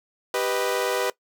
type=chord; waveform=sawtooth; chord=G augmented; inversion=none; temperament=equal; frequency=392 / 493.9 / 622.3 Hz; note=G4 / B4 / D#5; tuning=0 / 0 / 0 cents; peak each=-24 / -21 / -26 dBFS; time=0.34-1.1 s; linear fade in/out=2 ms; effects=noise-tail reverb RT60 0.1 s tail -20 dB re dry